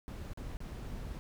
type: noise with dropouts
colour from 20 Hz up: brown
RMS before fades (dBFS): -42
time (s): 0.08-1.19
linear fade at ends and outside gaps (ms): 0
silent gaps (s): 0.334-0.374 / 0.57-0.604
effects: none